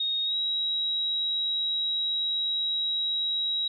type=tone with pitch glide; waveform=sine; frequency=3729 to 3847 Hz; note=A#7 to B7; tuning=0 to -46 cents; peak=-25 dBFS; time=0-3.68 s; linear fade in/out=5 ms; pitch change=+54 cents; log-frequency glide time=0.24-0.35 s; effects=none